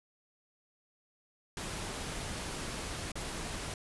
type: noise with dropouts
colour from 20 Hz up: pink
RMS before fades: -39 dBFS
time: 1.57-3.74 s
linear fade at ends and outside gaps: 2 ms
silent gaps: 3.118-3.155 s
effects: resampled to 24000 Hz